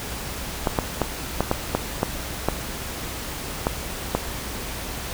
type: clicks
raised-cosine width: 1 ms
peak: -5 dBFS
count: 10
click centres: 0.672 / 0.788 / 1.017 / 1.406 / 1.514 / 1.75 / 2.031 / 2.486 / 3.669 / 4.15 s
effects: added 60 Hz sine -38 dBFS peak until 5.13 s + pink hiss -32 dBFS RMS until 5.13 s